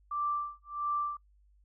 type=tone with tremolo; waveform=sine; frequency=1174.7 Hz; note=D6; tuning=in tune; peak=-28 dBFS; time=0.11-1.17 s; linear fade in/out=5 ms; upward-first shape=sine; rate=1.5 Hz; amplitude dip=100%; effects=noise-tail reverb RT60 0.1 s tail -22 dB re dry + added 50 Hz sine -61 dBFS peak until 1.64 s